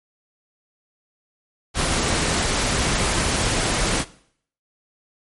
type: noise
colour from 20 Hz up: pink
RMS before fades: -21 dBFS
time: 1.74-4.05 s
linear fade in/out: 50 ms
effects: noise-tail reverb RT60 0.6 s tail -18 dB re dry + MP3 48 kbps